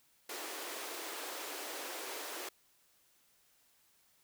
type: high-pass noise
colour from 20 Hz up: pink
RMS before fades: -43 dBFS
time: 0.29-2.49 s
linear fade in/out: 5 ms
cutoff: 310 Hz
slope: 48 dB/octave
effects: white hiss -70 dBFS RMS until 4.23 s